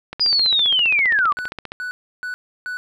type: click train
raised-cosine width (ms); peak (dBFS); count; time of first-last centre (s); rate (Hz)
0.3; -14; 25; 0.13-1.719; 15.1
type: linear sweep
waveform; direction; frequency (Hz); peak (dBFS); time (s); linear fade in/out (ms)
sine; down; 4978 to 1108.7; -14; 0.2-1.33; 10
type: tone bursts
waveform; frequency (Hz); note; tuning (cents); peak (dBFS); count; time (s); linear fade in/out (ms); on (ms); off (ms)
triangle; 1485; F#6; +6; -23; 4; 1.37-2.77; 0; 110; 320
effects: none